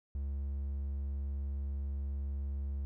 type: tone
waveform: triangle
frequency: 69.5 Hz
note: C#2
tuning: 5 cents sharp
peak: -32 dBFS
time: 0.15-2.85 s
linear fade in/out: 0 ms
effects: none